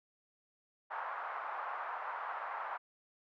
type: band-pass noise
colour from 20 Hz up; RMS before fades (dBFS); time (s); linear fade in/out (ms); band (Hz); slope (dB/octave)
white; -41; 0.9-2.78; 20; 760 to 1300; 24
effects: none